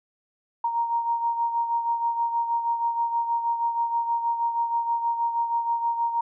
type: beating tone pair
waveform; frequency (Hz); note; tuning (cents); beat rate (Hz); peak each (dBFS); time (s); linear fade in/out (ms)
sine; 932.3 / 938.6; A#5 / A#5; 0 / +12; 6.3; -23 / -31; 0.64-6.21; 5
effects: none